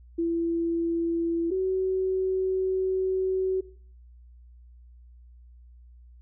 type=tone pair in turn; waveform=sine; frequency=335.4 / 376.5 Hz; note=E4 / F#4; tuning=+30 / +30 cents; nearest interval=major second; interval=200 cents; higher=second; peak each=-23 dBFS; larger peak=neither; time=0.18-1.51 / 1.51-3.61 s; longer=second; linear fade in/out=10 ms; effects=noise-tail reverb RT60 0.5 s tail -19 dB re dry + added 60 Hz sine -48 dBFS peak until 6.21 s